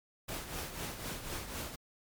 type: noise with tremolo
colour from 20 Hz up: pink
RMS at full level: -38 dBFS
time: 0.28-1.76 s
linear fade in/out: 10 ms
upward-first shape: triangle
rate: 4 Hz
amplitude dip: 65%
effects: MP3 96 kbps